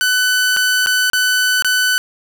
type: tone with dropouts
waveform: sawtooth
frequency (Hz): 1500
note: F#6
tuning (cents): +23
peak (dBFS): -9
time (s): 0.01-1.98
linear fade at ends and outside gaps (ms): 0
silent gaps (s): 0.565-0.57 / 0.861-0.87 / 1.1-1.133 / 1.623-1.646
effects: none